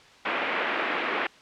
white band-pass noise, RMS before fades -28 dBFS, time 0.25-1.27 s, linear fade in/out 5 ms, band 250 to 2500 Hz, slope 24 dB/octave, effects white hiss -52 dBFS RMS until 1.41 s + low-pass 4000 Hz 12 dB/octave

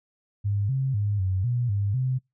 sine tone with pitch steps, 101.5 / 133.6 / 102.8 / 94 / 121.7 / 100.8 / 129.2 Hz, G#2 / C3 / G#2 / F#2 / B2 / G2 / C3, -39 / +36 / -17 / +28 / -25 / +49 / -21 cents, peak -22 dBFS, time 0.44-2.19 s, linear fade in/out 20 ms, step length 250 ms, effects noise-tail reverb RT60 0.2 s tail -26 dB re dry

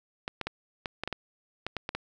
clicks, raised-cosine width 0.3 ms, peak -16 dBFS, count 11, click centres 0.279 / 0.413 / 0.47 / 0.858 / 1.036 / 1.076 / 1.127 / 1.666 / 1.767 / 1.891 / 1.95 s, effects none

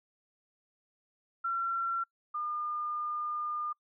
sine tone pair in turn, 1361 / 1209.4 Hz, F6 / D#6, -45 / -50 cents, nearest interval major second, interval 205 cents, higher first, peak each -29 / -32 dBFS, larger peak first, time 1.44-2.04 / 2.34-3.73 s, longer second, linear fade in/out 10 ms, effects noise-tail reverb RT60 0.1 s tail -25 dB re dry

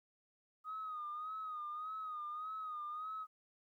sine tone with vibrato, 1244.5 Hz, D#6, in tune, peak -40 dBFS, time 0.64-3.27 s, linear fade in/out 50 ms, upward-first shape sine, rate 1.7 Hz, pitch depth 65 cents each way, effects tanh soft clip ceiling -36 dBFS + 13-bit

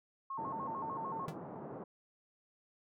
sine tone with vibrato, 987.8 Hz, B5, in tune, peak -38 dBFS, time 0.3-1.26 s, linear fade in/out 5 ms, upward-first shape square, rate 6.7 Hz, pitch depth 160 cents each way
pink band-pass noise, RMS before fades -46 dBFS, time 0.38-1.84 s, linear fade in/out 5 ms, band 140 to 1000 Hz, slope 24 dB/octave
square tone with exponential decay, 155.56 Hz, D#3, in tune, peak -35 dBFS, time 1.28-1.37 s, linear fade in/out 2 ms, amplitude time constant 18 ms
effects none

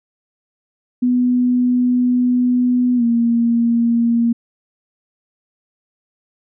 sine tone with pitch glide, 247.7 to 233.8 Hz, B3 to A#3, +5 to +5 cents, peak -12 dBFS, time 1.02-4.33 s, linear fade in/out 10 ms, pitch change -100 cents, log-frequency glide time 2.96-3.03 s, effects none

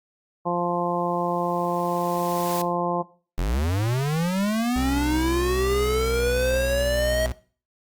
harmonic tone, 174.61 Hz, F3, in tune, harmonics 1 / 2 / 3 / 4 / 5 / 6, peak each -29 / -29 / -29 / -29 / -29 / -29 dBFS, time 0.45-3.03 s, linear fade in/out 20 ms
white noise with exponential growth, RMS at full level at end -32 dBFS, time 0.55-2.62 s, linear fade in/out 5 ms, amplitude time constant 450 ms
square linear sweep, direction up, 38.89 to 637 Hz, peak -22 dBFS, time 3.38-7.26 s, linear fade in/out 0 ms
40% pulse tone with pitch glide, 64.1 to 61.74 Hz, C2 to B1, -35 to 0 cents, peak -25 dBFS, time 4.76-7.32 s, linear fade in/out 0 ms, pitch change -65 cents, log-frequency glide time 5.49-7.11 s
effects noise-tail reverb RT60 0.4 s tail -18 dB re dry + Opus 48 kbps

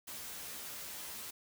white noise with comb filter, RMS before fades -45 dBFS, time 0.07-1.31 s, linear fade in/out 10 ms, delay 13 ms, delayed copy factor +0.75, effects none

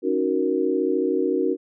sine chord, D# minor seventh, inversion third, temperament equal, 277.2 / 311.1 / 370 / 466.2 Hz, C#4 / D#4 / F#4 / A#4, 0 / 0 / 0 / 0 cents, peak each -26 / -26 / -23 / -25 dBFS, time 0.02-1.57 s, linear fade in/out 50 ms, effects none

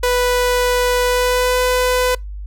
sawtooth tone with pitch glide, 493.9 to 501.1 Hz, B4 to B4, 0 to +25 cents, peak -10 dBFS, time 0.03-2.15 s, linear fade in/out 5 ms, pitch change +25 cents, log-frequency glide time 1.05-1.6 s, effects noise-tail reverb RT60 0.2 s tail -26 dB re dry + added 50 Hz sine -26 dBFS peak until 2.46 s

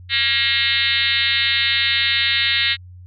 sine tone with frequency modulation, 2901 Hz, F#7, 35 cents flat, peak -15 dBFS, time 0.09-2.77 s, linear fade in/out 50 ms, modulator 251 Hz, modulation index 4.7, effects added 90 Hz sine -37 dBFS peak until 3.06 s

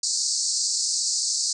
pink band-pass noise, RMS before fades -25 dBFS, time 0.03-1.53 s, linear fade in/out 5 ms, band 4300 to 8400 Hz, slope 96 dB/octave, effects none

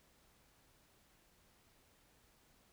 silence, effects pink hiss -70 dBFS RMS until 2.72 s

